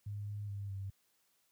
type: tone with pitch steps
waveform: sine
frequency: 102.7 / 103.3 / 100.4 / 97.5 Hz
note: G#2 / G#2 / G2 / G2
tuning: -19 / -9 / +42 / -9 cents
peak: -38 dBFS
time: 0.06-0.9 s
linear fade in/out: 5 ms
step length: 210 ms
effects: white hiss -75 dBFS RMS until 1.51 s + high-pass 60 Hz 12 dB/octave